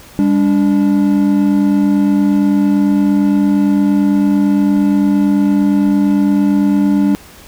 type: tone pair together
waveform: triangle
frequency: 200.6 / 289.4 Hz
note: G3 / D4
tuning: +40 / -25 cents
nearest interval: tritone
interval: 635 cents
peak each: -10 dBFS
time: 0.19-7.15 s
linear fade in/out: 0 ms
effects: pink hiss -39 dBFS RMS until 7.47 s